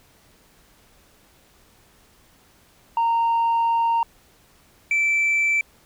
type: tone pair in turn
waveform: sine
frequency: 924 / 2328 Hz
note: A#5 / D7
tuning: -16 / -16 cents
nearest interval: octave + major third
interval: 1600 cents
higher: second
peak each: -15 dBFS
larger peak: neither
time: 2.97-4.03 / 4.91-5.61 s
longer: first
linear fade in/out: 2 ms
effects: tanh soft clip ceiling -16 dBFS + pink hiss -56 dBFS RMS until 5.85 s